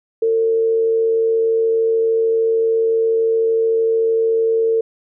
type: tone with frequency modulation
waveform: sine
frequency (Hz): 451.7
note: A4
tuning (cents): +45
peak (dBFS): -13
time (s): 0.22-4.81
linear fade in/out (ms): 5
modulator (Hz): 87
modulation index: 0.2
effects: none